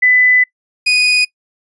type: tone pair in turn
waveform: sine / 30% pulse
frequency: 2000 / 2481 Hz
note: B6 / D#7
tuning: +21 / -6 cents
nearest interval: major third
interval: 373 cents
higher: second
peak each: -7 dBFS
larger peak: neither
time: 0.02-0.44 / 0.86-1.25 s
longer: first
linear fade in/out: 10 ms
effects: noise-tail reverb RT60 0.1 s tail -23 dB re dry + resampled to 24000 Hz